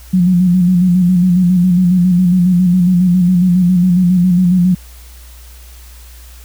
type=tone with vibrato; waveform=sine; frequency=179.9 Hz; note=F#3; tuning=48 cents flat; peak=-7 dBFS; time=0.13-4.75 s; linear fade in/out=10 ms; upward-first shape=square; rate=7.3 Hz; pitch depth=47 cents each way; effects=added 60 Hz sine -34 dBFS peak until 6.44 s + white hiss -42 dBFS RMS until 6.44 s